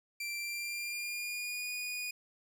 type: tone with pitch glide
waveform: sawtooth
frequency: 2354 to 2461 Hz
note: D7 to D#7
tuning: +3 to -20 cents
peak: -33 dBFS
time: 0.2-2.11 s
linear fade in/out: 5 ms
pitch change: +77 cents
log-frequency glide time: 0.38-1.71 s
effects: none